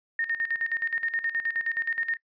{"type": "tone with tremolo", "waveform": "sine", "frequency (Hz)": 1836, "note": "A#6", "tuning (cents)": -27, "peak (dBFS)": -24, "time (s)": [0.19, 2.17], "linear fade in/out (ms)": 2, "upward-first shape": "square", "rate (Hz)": 9.5, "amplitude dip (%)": 75, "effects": ["noise-tail reverb RT60 0.1 s tail -20 dB re dry", "resampled to 11025 Hz"]}